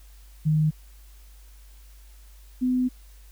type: tone pair in turn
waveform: sine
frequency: 154.4 / 252.8 Hz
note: D#3 / B3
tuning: -13 / +41 cents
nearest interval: major sixth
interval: 854 cents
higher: second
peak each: -18 / -20 dBFS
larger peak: first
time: 0.45-0.71 / 2.61-2.89 s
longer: second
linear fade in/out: 20 ms
effects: added 50 Hz sine -46 dBFS peak until 3.31 s + white hiss -58 dBFS RMS until 3.31 s